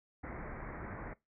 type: low-pass noise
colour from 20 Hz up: pink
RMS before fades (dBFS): -44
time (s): 0.23-1.14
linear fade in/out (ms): 10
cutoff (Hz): 2200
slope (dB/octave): 96
effects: noise-tail reverb RT60 0.2 s tail -21 dB re dry